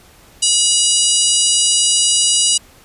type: harmonic tone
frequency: 968 Hz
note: B5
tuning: 35 cents flat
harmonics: 3 / 4 / 5 / 6 / 7 / 8 / 9 / 10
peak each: -17 / -23 / -20 / -22 / -22 / -18 / -20 / -21 dBFS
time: 0.42-2.58 s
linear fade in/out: 10 ms
effects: pink hiss -46 dBFS RMS until 2.84 s + resampled to 32000 Hz